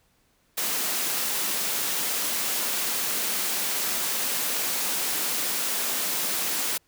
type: high-pass noise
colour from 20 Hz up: white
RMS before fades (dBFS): -27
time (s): 0.57-6.78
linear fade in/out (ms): 10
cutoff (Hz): 170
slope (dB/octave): 24
effects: pink hiss -66 dBFS RMS until 6.87 s